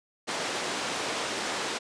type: band-pass noise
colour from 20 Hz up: pink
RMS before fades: -32 dBFS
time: 0.27-1.79 s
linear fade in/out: 20 ms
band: 340 to 7200 Hz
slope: 12 dB/octave
effects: resampled to 22050 Hz